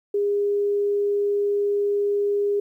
sine tone, 407.1 Hz, G#4, 35 cents flat, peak -19 dBFS, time 0.14-2.6 s, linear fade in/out 5 ms, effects 10-bit

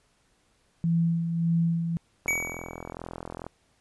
sine tone with tremolo, 167.3 Hz, E3, 26 cents sharp, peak -20 dBFS, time 0.84-1.97 s, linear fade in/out 0 ms, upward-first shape sine, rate 1.7 Hz, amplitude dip 50%
click train, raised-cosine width 1 ms, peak -22 dBFS, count 52, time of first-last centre 2.26-3.466 s, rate 42.3 Hz
square tone with exponential decay, 2265 Hz, C#7, 37 cents sharp, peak -22 dBFS, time 2.28-2.93 s, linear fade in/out 1 ms, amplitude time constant 140 ms
effects pink hiss -67 dBFS RMS until 3.8 s + resampled to 24000 Hz

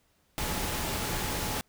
sine tone in noise, 853 Hz, G#5, 46 cents sharp, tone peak -42 dBFS, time 0.38-1.61 s, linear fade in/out 0 ms, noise pink, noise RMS -32 dBFS, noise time 0.38-1.61 s, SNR -13 dB, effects pink hiss -69 dBFS RMS until 1.68 s

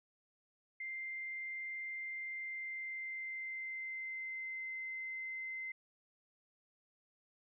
sine tone with pitch glide, 2093 to 2068 Hz, C7 to C7, 0 to -21 cents, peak -40 dBFS, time 0.8-5.72 s, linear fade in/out 5 ms, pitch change -21 cents, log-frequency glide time 2.27-4.74 s, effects none

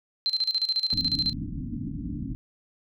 sine tone with tremolo, 4113 Hz, C8, 30 cents flat, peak -21 dBFS, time 0.26-1.33 s, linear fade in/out 0 ms, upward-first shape square, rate 14 Hz, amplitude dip 80%
white low-pass noise, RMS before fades -33 dBFS, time 0.93-2.35 s, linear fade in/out 0 ms, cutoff 300 Hz, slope 96 dB/octave
effects none

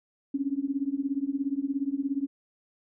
sine tone with tremolo, 277.2 Hz, C#4, in tune, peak -22 dBFS, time 0.34-2.27 s, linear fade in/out 5 ms, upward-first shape triangle, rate 17 Hz, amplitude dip 100%, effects none

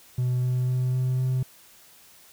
triangle tone with pitch steps, 125.2 / 126.14 / 127.09 / 128.05 / 129.02 Hz, B2 / B2 / C3 / C3 / C3, +24 / +37 / -50 / -37 / -24 cents, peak -19 dBFS, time 0.18-1.43 s, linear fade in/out 5 ms, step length 250 ms, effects tanh soft clip ceiling -16 dBFS + white hiss -53 dBFS RMS until 2.32 s

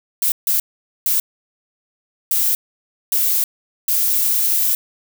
violet noise bursts at uneven times, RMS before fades -17 dBFS, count 6, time 0.22-0.32 / 0.47-0.6 / 1.06-1.2 / 2.31-2.55 / 3.12-3.44 / 3.88-4.75 s, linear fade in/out 2 ms, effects none

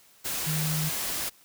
sine tone in noise, 155.56 Hz, D#3, in tune, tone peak -27 dBFS, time 0.46-0.9 s, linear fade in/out 20 ms, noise white, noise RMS -31 dBFS, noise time 0.24-1.3 s, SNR +1 dB, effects white hiss -58 dBFS RMS until 1.44 s

